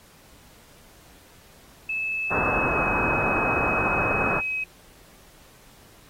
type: tone with pitch glide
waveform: sine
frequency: 2608 to 2544 Hz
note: E7 to D#7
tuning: -19 to +38 cents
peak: -25 dBFS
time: 1.89-4.64 s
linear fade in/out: 5 ms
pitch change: -43 cents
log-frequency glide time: 2.33-2.83 s
type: low-pass noise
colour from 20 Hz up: white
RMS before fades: -26 dBFS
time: 2.3-4.41 s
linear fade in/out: 20 ms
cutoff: 1500 Hz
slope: 48 dB/octave
effects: pink hiss -53 dBFS RMS until 6.09 s + AAC 48 kbps